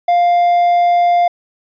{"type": "tone", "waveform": "triangle", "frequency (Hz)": 700, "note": "F5", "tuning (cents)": 4, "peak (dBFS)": -7, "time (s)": [0.08, 1.28], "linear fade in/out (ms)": 5, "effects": ["resampled to 11025 Hz"]}